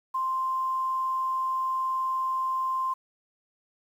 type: tone with quantisation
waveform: sine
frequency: 1046.5 Hz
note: C6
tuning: in tune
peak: -25 dBFS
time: 0.14-2.94 s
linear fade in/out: 10 ms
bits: 9
effects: none